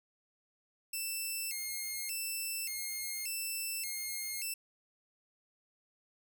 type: tone with vibrato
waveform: 5% pulse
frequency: 2386 Hz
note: D7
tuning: 27 cents sharp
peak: -27 dBFS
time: 0.93-4.54 s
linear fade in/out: 5 ms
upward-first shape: square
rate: 0.86 Hz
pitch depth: 190 cents each way
effects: none